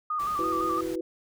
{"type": "tone with vibrato", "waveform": "sine", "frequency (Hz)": 1200, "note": "D6", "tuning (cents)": 37, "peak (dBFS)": -26, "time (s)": [0.1, 0.81], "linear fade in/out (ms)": 5, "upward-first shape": "square", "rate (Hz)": 5.9, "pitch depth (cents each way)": 46}
{"type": "noise", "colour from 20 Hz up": "pink", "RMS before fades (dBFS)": -44, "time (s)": [0.19, 0.96], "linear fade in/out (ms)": 10}
{"type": "chord", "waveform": "sine", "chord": "E suspended second", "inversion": "none", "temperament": "just", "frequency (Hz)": [329.6, 370.8, 494.4], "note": ["E4", "F#4", "B4"], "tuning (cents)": [0, 4, 2], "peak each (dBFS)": [-31, -33, -35], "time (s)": [0.39, 1.01], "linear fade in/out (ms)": 2}
{"effects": []}